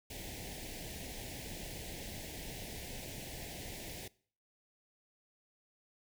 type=band-stop noise; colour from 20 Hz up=pink; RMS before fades=-45 dBFS; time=0.1-4.08 s; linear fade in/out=5 ms; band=830 to 1800 Hz; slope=48 dB/octave; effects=noise-tail reverb RT60 0.5 s tail -22 dB re dry

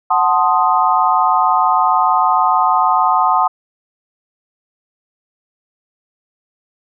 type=chord; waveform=sine; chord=F# diminished seventh; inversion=none; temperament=equal; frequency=740 / 880 / 1046.5 / 1244.5 Hz; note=F#5 / A5 / C6 / Eb6; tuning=0 / 0 / 0 / 0 cents; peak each=-16 dBFS; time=0.1-3.48 s; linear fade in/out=10 ms; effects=none

